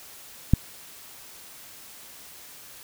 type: click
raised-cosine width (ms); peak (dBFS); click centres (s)
5; -3; 0.536
effects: white hiss -46 dBFS RMS until 2.83 s